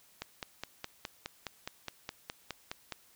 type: click train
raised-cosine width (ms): 0.2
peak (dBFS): -20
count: 14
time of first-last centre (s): 0.22-2.923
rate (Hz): 4.81
effects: white hiss -63 dBFS RMS until 3.15 s